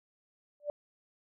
sine tone with exponential growth, 587.3 Hz, D5, in tune, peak -27 dBFS, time 0.6-0.7 s, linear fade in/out 1 ms, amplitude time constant 21 ms, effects none

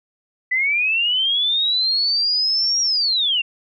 sine linear two-way sweep, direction up then down, 1975.5 to 5670 to 2693 Hz, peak -16 dBFS, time 0.51-3.42 s, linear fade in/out 10 ms, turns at 2.81 s, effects none

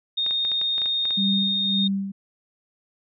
sine tone, 3687 Hz, A#7, 20 cents flat, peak -21 dBFS, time 0.17-1.88 s, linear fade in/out 10 ms
clicks, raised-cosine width 0.3 ms, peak -21 dBFS, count 10, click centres 0.264 / 0.309 / 0.45 / 0.517 / 0.615 / 0.781 / 0.818 / 0.859 / 1.054 / 1.107 s
sine tone with tremolo, 196 Hz, G3, in tune, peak -20 dBFS, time 1.17-2.12 s, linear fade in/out 10 ms, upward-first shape sine, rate 1.8 Hz, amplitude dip 70%
effects none

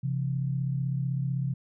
sine tone pair together, 132.5 / 168.34 Hz, C3 / E3, +22 / +37 cents, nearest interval major third, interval 415 cents, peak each -27 / -33 dBFS, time 0.03-1.54 s, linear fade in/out 10 ms, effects none

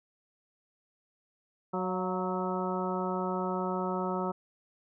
harmonic tone with a mistuned harmonic, 185 Hz, F#3, in tune, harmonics 1 / 2 / 3 / 4 / 5 / 6 / 7, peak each -34 / -35 / -38 / -39 / -37 / -43 / -38 dBFS, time 1.73-4.32 s, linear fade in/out 10 ms, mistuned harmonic 4, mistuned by -43 cents, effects none

